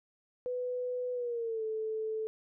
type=tone with pitch glide; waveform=sine; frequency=497.3 to 438 Hz; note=B4 to A4; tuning=+12 to -8 cents; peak=-32 dBFS; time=0.46-2.27 s; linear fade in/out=0 ms; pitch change=-220 cents; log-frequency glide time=1.13-1.64 s; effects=none